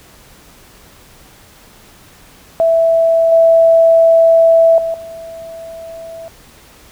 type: tone with level steps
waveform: sine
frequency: 659.3 Hz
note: E5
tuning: in tune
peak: -8 / -5 / -15 / -27 dBFS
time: 2.6-6.28 s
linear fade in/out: 0 ms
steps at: 3.32 / 4.78 / 4.94 s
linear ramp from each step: 2 ms
effects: pink hiss -43 dBFS RMS until 6.91 s